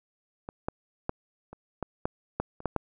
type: clicks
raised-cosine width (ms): 1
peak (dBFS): -23 / -15 / -14 / -29 / -17 / -13 / -13 / -29 / -12 / -12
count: 10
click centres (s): 0.489 / 0.685 / 1.094 / 1.53 / 1.827 / 2.055 / 2.4 / 2.604 / 2.657 / 2.763
effects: none